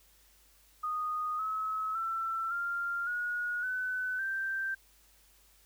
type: tone with pitch steps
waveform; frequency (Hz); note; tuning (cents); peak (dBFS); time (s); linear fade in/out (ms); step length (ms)
sine; 1238 / 1287.6 / 1339.2 / 1392.8 / 1448.6 / 1506.7 / 1567; D#6 / E6 / E6 / F6 / F#6 / F#6 / G6; -9 / -41 / +27 / -5 / -37 / +31 / -1; -31; 0.83-4.75; 10; 560
effects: added 50 Hz sine -66 dBFS peak until 5.65 s + white hiss -64 dBFS RMS until 5.65 s